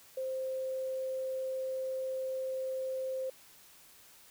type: tone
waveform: sine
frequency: 523.3 Hz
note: C5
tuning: in tune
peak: -33 dBFS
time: 0.17-3.3 s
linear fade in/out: 5 ms
effects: white hiss -58 dBFS RMS until 4.3 s